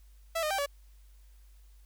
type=tone with pitch steps; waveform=sawtooth; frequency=660 / 612 / 783 / 569 Hz; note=E5 / D#5 / G5 / C#5; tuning=+2 / -29 / -2 / +45 cents; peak=-25 dBFS; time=0.35-0.662 s; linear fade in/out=10 ms; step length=78 ms; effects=added 50 Hz sine -53 dBFS peak until 1.85 s + white hiss -69 dBFS RMS until 1.85 s